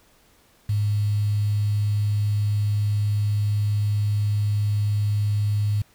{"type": "tone with quantisation", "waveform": "sine", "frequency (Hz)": 103.83, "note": "G#2", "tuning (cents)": 0, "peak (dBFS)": -19, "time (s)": [0.69, 5.82], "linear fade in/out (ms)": 5, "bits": 7, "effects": ["pink hiss -58 dBFS RMS until 5.94 s"]}